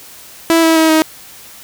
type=tone with pitch steps; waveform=sawtooth; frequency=329.6 / 324.9 / 320.2 / 315.6 Hz; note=E4 / E4 / D#4 / D#4; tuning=0 / -25 / +50 / +25 cents; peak=-4 dBFS; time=0.5-1.02 s; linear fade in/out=0 ms; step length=130 ms; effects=white hiss -37 dBFS RMS until 1.63 s